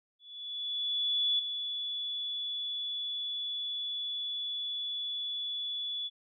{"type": "tone with ADSR envelope", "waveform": "sine", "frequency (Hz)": 3431, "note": "A7", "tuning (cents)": -44, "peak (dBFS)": -25, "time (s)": [0.19, 6.1], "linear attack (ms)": 1200, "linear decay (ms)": 6, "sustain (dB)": -8, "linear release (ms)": 37, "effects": []}